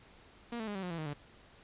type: tone with pitch steps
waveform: sawtooth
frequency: 236.5 / 220.7 / 205.9 / 192.1 / 179.23 / 167.23 / 156.03 / 145.58 Hz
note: A#3 / A3 / G#3 / G3 / F3 / E3 / D#3 / D3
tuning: +25 / +5 / -15 / -35 / +45 / +25 / +5 / -15 cents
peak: -33 dBFS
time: 0.52-1.136 s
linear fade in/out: 5 ms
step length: 77 ms
effects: pink hiss -59 dBFS RMS until 1.63 s + resampled to 8000 Hz